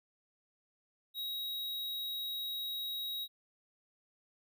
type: tone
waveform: square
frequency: 3815 Hz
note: A#7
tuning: 39 cents sharp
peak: -37 dBFS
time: 1.14-3.28 s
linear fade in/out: 50 ms
effects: none

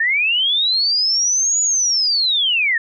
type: linear two-way sweep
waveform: sine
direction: up then down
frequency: 1760 to 6920 to 1760 Hz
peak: -14 dBFS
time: 0-2.78 s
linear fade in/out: 5 ms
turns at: 1.61 s
effects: none

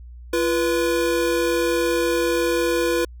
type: tone pair together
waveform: square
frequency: 343.2 / 488.7 Hz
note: F4 / B4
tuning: -30 / -18 cents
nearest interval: tritone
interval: 612 cents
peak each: -22 dBFS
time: 0.33-3.05 s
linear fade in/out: 5 ms
effects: added 60 Hz sine -37 dBFS peak until 3.2 s

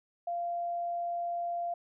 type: tone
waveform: sine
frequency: 692 Hz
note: F5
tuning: 16 cents flat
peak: -31 dBFS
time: 0.27-1.74 s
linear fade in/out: 5 ms
effects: none

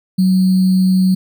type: tone with sample-and-hold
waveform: sine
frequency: 186.5 Hz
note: F#3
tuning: 14 cents sharp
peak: -9 dBFS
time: 0.18-1.15 s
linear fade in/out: 10 ms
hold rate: 4410 Hz
effects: none

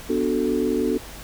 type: chord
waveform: sine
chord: B minor seventh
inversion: none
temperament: equal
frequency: 246.9 / 293.7 / 370 / 440 Hz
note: B3 / D4 / F#4 / A4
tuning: 0 / 0 / 0 / 0 cents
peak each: -25 dBFS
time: 0.09-0.98 s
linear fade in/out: 10 ms
effects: added 50 Hz sine -43 dBFS peak until 1.23 s + pink hiss -40 dBFS RMS until 1.23 s

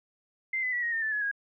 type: tone with pitch steps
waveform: sine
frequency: 2082 / 2012 / 1944.8 / 1879.7 / 1816.7 / 1755.8 / 1697 / 1640.1 Hz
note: C7 / B6 / B6 / A#6 / A#6 / A6 / G#6 / G#6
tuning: -9 / +32 / -27 / +14 / -45 / -4 / +37 / -22 cents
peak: -27 dBFS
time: 0.53-1.314 s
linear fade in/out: 5 ms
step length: 98 ms
effects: none

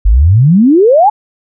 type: exponential sweep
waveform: sine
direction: up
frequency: 45.58 to 880 Hz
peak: -3 dBFS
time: 0.05-1.1 s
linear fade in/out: 10 ms
effects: none

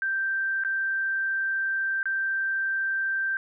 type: tone with dropouts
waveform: sine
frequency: 1568 Hz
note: G6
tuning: in tune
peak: -24 dBFS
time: 0.02-3.37 s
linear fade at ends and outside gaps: 1 ms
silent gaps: 0.637-0.648 / 2.03-2.056 s
effects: none

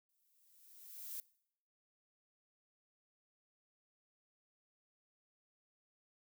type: noise with exponential growth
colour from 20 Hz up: violet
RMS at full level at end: -43 dBFS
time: 0.09-1.2 s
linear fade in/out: 1 ms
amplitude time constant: 240 ms
effects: noise-tail reverb RT60 0.7 s tail -22 dB re dry

